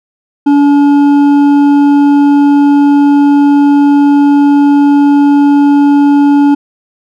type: tone with hard clipping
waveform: sine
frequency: 286 Hz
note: D4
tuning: 46 cents flat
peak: -5 dBFS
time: 0.46-6.55 s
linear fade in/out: 10 ms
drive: 7 dB
effects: none